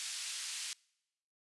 white band-pass noise, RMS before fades -41 dBFS, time 0-0.73 s, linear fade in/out 0 ms, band 2400 to 7800 Hz, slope 12 dB/octave, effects noise-tail reverb RT60 0.9 s tail -26 dB re dry + resampled to 24000 Hz

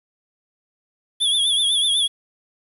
square tone with vibrato, 3411 Hz, G#7, 46 cents sharp, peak -17 dBFS, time 1.2-2.08 s, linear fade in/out 20 ms, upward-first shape triangle, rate 8 Hz, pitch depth 94 cents each way, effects resampled to 32000 Hz + 8-bit

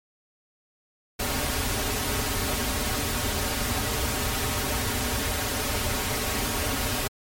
pink noise with comb filter, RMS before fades -27 dBFS, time 1.19-7.08 s, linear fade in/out 10 ms, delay 5.9 ms, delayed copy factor -0.85, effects MP3 64 kbps

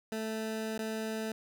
20% pulse tone with dropouts, 220 Hz, A3, in tune, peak -29 dBFS, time 0.12-1.32 s, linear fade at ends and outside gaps 2 ms, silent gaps 0.779-0.79 s, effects none

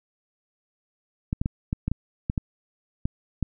clicks, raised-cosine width 5 ms, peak -12 dBFS, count 10, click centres 1.329 / 1.415 / 1.459 / 1.729 / 1.88 / 1.916 / 2.299 / 2.378 / 3.055 / 3.427 s, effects none

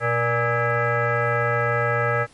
sine tone with frequency modulation, 587.3 Hz, D5, in tune, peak -18 dBFS, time 0-2.27 s, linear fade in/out 50 ms, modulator 354 Hz, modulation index 3.7, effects pink hiss -53 dBFS RMS until 2.33 s + MP3 48 kbps

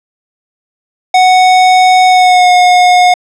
square tone with pitch glide, 740 to 722.3 Hz, F#5 to F#5, 0 to -42 cents, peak -4 dBFS, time 1.14-3.14 s, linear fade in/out 5 ms, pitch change -42 cents, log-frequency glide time 2.07-2.5 s, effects low-pass 6000 Hz 12 dB/octave

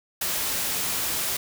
white noise, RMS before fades -27 dBFS, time 0.21-1.37 s, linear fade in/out 5 ms, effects none

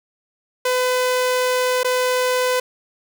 sawtooth tone with dropouts, 504 Hz, B4, 35 cents sharp, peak -13 dBFS, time 0.65-2.6 s, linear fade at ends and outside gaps 5 ms, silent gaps 1.833-1.845 s, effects 9-bit

